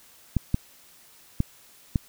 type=clicks; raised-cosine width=5 ms; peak=-9 dBFS; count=4; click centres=0.367 / 0.544 / 1.404 / 1.958 s; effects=white hiss -54 dBFS RMS until 2.08 s